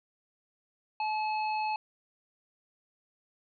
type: harmonic tone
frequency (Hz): 860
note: A5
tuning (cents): -40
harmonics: 1 / 3 / 5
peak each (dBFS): -29 / -38 / -45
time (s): 1-1.76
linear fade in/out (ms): 2
effects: none